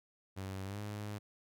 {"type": "tone with pitch glide", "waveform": "sawtooth", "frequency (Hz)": [96, 104.09], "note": ["G2", "G#2"], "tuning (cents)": [-36, 4], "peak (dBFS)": -36, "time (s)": [0.36, 1.19], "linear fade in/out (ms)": 20, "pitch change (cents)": 140, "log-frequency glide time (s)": [0.65, 0.8], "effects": []}